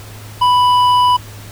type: tone with hard clipping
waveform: triangle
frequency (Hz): 990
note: B5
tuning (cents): +4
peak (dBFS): -10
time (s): 0.41-1.17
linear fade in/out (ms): 10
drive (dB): 11
effects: added 105 Hz sine -32 dBFS peak until 1.51 s + pink hiss -37 dBFS RMS until 1.51 s